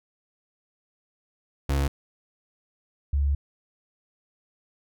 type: tone pair in turn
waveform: 35% pulse / sine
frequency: 69.4 / 70.65 Hz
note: C#2 / C#2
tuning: +3 / +34 cents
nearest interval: unison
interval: 31 cents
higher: second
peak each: -20 dBFS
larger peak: neither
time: 1.69-1.88 / 3.13-3.35 s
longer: second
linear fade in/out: 5 ms
effects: none